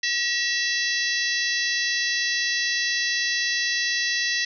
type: harmonic tone with a mistuned harmonic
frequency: 671 Hz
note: E5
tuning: 31 cents sharp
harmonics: 3 / 4 / 5 / 6 / 7 / 8 / 9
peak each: -25 / -31 / -33 / -30 / -32 / -32 / -32 dBFS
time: 0.03-4.45 s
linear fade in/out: 5 ms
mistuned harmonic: 3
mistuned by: -82 cents
effects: none